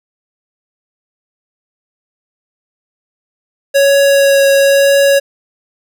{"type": "tone with vibrato", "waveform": "square", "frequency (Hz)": 555, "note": "C#5", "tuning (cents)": 2, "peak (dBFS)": -7, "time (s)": [3.74, 5.2], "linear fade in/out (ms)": 20, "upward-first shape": "triangle", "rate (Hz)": 1, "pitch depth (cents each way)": 11, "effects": []}